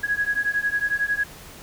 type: beating tone pair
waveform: sine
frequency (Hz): 1658 / 1669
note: G#6 / G#6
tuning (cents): -3 / +8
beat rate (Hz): 11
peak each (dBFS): -24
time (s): 0.03-1.24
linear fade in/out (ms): 10
effects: pink hiss -43 dBFS RMS until 1.62 s